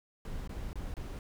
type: noise with dropouts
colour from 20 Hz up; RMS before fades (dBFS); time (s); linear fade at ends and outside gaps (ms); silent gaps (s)
brown; -39; 0.25-1.19; 1; 0.475-0.493 / 0.731-0.756 / 0.94-0.967
effects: none